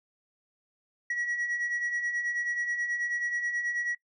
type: beating tone pair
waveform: sine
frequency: 1914 / 1923.3 Hz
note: A#6 / B6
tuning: +45 / -46 cents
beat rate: 9.3 Hz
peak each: -34 / -27 dBFS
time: 1.1-3.95 s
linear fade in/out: 5 ms
effects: noise-tail reverb RT60 0.1 s tail -22 dB re dry + tanh soft clip ceiling -26 dBFS